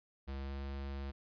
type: tone with pitch glide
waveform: square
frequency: 68.1 to 68.93 Hz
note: C#2 to C#2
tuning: -30 to -9 cents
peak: -40 dBFS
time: 0.27-1.12 s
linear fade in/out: 20 ms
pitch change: +21 cents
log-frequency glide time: 0.42-0.53 s
effects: resampled to 11025 Hz